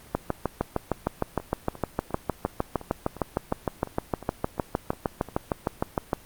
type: two click trains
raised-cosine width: 1 ms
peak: -9 / -24 dBFS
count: 40 / 12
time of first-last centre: 0.15-6.132 / 1.4-5.287 s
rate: 6.52 / 2.83 Hz
effects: pink hiss -50 dBFS RMS until 6.25 s + Opus 32 kbps